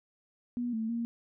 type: tone with pitch steps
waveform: sine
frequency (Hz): 242.3 / 222.4 / 233.4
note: B3 / A3 / A#3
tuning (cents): -33 / +19 / +2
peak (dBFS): -30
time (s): 0.57-1.05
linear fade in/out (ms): 0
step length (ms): 160
effects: none